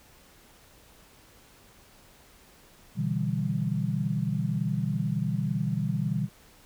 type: chord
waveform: sine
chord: E minor seventh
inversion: second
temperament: equal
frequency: 123.47 / 146.83 / 164.81 / 196 Hz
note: B2 / D3 / E3 / G3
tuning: 0 / 0 / 0 / 0 cents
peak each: -31 dBFS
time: 2.95-6.29 s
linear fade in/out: 50 ms
effects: pink hiss -56 dBFS RMS until 6.65 s